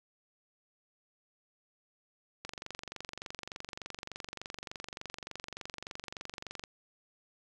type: click train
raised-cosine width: 0.2 ms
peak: -23 dBFS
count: 99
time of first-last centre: 2.45-6.638 s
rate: 23.4 Hz
effects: none